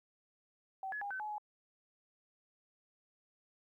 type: tone with pitch steps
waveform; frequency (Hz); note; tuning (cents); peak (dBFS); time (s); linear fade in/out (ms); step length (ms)
sine; 767 / 1696 / 810 / 1527 / 849 / 841; G5 / G#6 / G#5 / G6 / G#5 / G#5; -38 / +36 / -43 / -46 / +38 / +22; -38; 0.83-1.382; 2; 92
effects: 13-bit